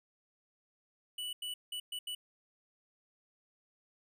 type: tone bursts at uneven times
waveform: square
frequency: 2960 Hz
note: F#7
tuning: in tune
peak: -38 dBFS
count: 5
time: 1.18-1.33 / 1.42-1.54 / 1.72-1.8 / 1.92-1.99 / 2.07-2.15 s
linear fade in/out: 5 ms
effects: none